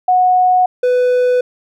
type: tone pair in turn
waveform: sine / triangle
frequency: 733 / 497.7 Hz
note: F#5 / B4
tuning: -16 / +13 cents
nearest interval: perfect fifth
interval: 671 cents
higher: first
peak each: -8 dBFS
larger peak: neither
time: 0.08-0.66 / 0.83-1.41 s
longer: neither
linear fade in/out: 5 ms
effects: none